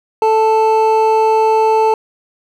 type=tone pair together; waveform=triangle; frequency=440 / 880 Hz; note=A4 / A5; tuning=0 / 0 cents; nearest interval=octave; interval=1200 cents; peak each=-10 dBFS; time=0.22-1.94 s; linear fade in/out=2 ms; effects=none